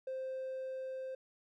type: tone with level ramp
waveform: triangle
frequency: 523.3 Hz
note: C5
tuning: in tune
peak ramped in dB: -34 to -37 dBFS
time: 0.07-1.15 s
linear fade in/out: 5 ms
effects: tanh soft clip ceiling -33 dBFS